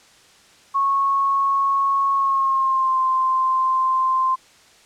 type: tone with pitch glide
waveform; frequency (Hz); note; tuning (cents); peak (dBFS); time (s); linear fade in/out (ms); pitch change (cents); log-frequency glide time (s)
sine; 1100 to 1044.3; C#6 to C6; -14 to -4; -16; 0.74-4.36; 20; -90; 2.14-2.99
effects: white hiss -51 dBFS RMS until 4.85 s + low-pass 7000 Hz 12 dB/octave